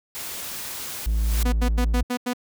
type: noise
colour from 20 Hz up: white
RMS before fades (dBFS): -33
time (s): 0.15-1.06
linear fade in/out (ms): 0
type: noise with exponential growth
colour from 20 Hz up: white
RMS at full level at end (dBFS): -28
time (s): 0.78-1.43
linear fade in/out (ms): 2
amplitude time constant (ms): 140
type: tone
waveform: triangle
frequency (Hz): 55.2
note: A1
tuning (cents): +6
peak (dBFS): -17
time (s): 1.06-2.03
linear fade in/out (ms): 10
type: tone bursts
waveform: sawtooth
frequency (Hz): 246.9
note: B3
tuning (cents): 0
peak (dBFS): -19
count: 6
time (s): 1.45-2.335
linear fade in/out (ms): 10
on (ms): 75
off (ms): 87
effects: none